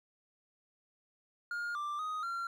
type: tone with pitch steps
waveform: triangle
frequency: 1418 / 1180 / 1250 / 1374 Hz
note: F6 / D6 / D#6 / F6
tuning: +26 / +8 / +8 / -29 cents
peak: -33 dBFS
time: 1.51-2.47 s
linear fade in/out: 2 ms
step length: 240 ms
effects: none